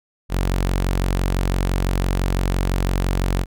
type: tone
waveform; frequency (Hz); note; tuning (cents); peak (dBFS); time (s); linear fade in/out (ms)
sawtooth; 45.93; F#1; -12; -14; 0.29-3.46; 50
effects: none